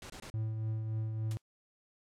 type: noise bursts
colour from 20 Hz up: pink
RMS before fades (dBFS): -47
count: 3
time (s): 0.02-0.301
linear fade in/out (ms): 2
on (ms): 79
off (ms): 22
type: tone with tremolo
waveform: triangle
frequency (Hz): 110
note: A2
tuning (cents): 0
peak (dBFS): -29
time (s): 0.34-1.37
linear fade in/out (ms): 0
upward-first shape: triangle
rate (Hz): 3.5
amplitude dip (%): 40
type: noise with exponential decay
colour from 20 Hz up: white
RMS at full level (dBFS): -44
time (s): 1.31-1.42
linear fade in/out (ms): 1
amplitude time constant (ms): 23
effects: low-pass 9000 Hz 12 dB/octave